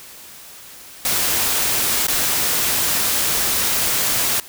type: noise with dropouts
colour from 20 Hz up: white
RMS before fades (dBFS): -19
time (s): 1.05-4.4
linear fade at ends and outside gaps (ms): 2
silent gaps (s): 2.069-2.082
effects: white hiss -40 dBFS RMS until 4.48 s